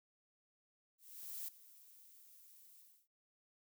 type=noise with ADSR envelope; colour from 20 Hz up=violet; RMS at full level=-44 dBFS; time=0.98-3.08 s; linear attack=500 ms; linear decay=8 ms; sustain=-18 dB; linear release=280 ms; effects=none